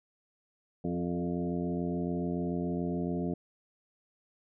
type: harmonic tone with a mistuned harmonic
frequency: 87 Hz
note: F2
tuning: 6 cents flat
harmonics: 1 / 2 / 3 / 4 / 5 / 7 / 8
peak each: -43 / -33 / -35 / -38 / -40 / -44 / -45 dBFS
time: 0.84-3.34 s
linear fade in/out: 5 ms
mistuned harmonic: 4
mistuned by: +20 cents
effects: none